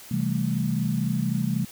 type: chord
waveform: sine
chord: A minor seventh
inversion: first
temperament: equal with one note detuned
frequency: 130.81 / 163.77 / 196 / 220 Hz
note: C3 / E3 / G3 / A3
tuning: 0 / -11 / 0 / 0 cents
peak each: -28 dBFS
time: 0.11-1.65 s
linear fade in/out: 5 ms
effects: white hiss -45 dBFS RMS until 1.71 s